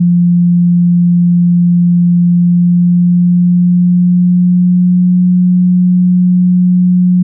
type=tone with pitch glide; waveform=sine; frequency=174.61 to 180.25 Hz; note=F3 to F#3; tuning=0 to -45 cents; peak=-5 dBFS; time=0-7.23 s; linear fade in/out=10 ms; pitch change=+55 cents; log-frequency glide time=2.29-5.23 s; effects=none